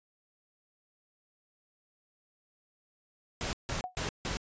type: noise bursts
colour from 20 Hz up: pink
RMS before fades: -34 dBFS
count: 4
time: 3.41-4.37 s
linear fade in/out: 0 ms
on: 120 ms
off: 160 ms
type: tone with exponential decay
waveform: sine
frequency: 734 Hz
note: F#5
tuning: 14 cents flat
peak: -29 dBFS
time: 3.84-3.95 s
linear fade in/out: 0 ms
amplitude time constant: 23 ms
effects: resampled to 16000 Hz